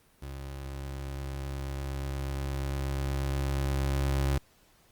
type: tone with level ramp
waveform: 30% pulse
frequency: 68.4 Hz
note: C#2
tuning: 23 cents flat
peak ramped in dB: -35 to -22 dBFS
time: 0.22-4.38 s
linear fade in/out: 5 ms
effects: pink hiss -63 dBFS RMS until 4.91 s + Opus 32 kbps